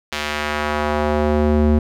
square tone with band-pass filter sweep, 75 Hz, D2, 37 cents sharp, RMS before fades -18 dBFS, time 0.12-1.79 s, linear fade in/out 5 ms, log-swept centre 3100 to 220 Hz, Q 0.85, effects none

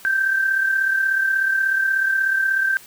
sine tone pair together, 1562 / 1598.5 Hz, G6 / G6, -7 / +33 cents, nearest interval unison, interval 40 cents, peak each -17 / -26 dBFS, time 0.05-2.77 s, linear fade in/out 0 ms, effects white hiss -45 dBFS RMS until 2.86 s

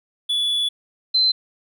triangle / sine tone pair in turn, 3431 / 4080 Hz, A7 / C8, -44 / -44 cents, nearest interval minor third, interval 300 cents, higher second, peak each -17 / -14 dBFS, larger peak second, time 0.29-0.69 / 1.14-1.32 s, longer first, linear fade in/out 10 ms, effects none

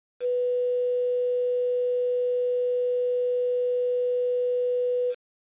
sine tone with quantisation, 493.9 Hz, B4, in tune, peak -22 dBFS, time 0.2-5.15 s, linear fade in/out 50 ms, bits 7, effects resampled to 8000 Hz

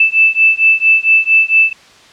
sine beating tone pair, 2637 / 2641.4 Hz, E7 / E7, 0 / +3 cents, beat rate 4.4 Hz, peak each -10 dBFS, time 0-1.73 s, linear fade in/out 5 ms, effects white hiss -42 dBFS RMS until 2.12 s + low-pass 5000 Hz 12 dB/octave

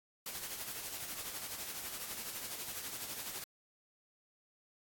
white noise with tremolo, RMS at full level -41 dBFS, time 0.26-3.44 s, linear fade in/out 2 ms, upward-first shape sine, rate 12 Hz, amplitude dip 45%, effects AAC 64 kbps

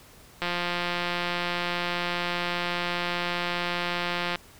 click train, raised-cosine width 0.3 ms, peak -12 dBFS, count 690, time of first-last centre 0.42-4.357 s, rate 175 Hz, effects pink hiss -52 dBFS RMS until 4.59 s

